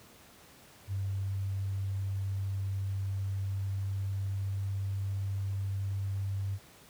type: tone with pitch glide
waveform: sine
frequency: 97.5 to 98.06 Hz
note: G2 to G2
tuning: -9 to +1 cents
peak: -30 dBFS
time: 0.87-6.59 s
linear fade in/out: 50 ms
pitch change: +10 cents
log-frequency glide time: 3.38-4.73 s
effects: pink hiss -56 dBFS RMS until 6.89 s + high-pass 60 Hz 12 dB/octave